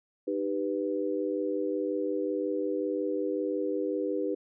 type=chord; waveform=sine; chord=Eb augmented; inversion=none; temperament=equal with one note detuned; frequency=306.5 / 392 / 493.9 Hz; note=Eb4 / G4 / B4; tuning=-26 / 0 / 0 cents; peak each=-32 dBFS; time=0.27-4.35 s; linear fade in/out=10 ms; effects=none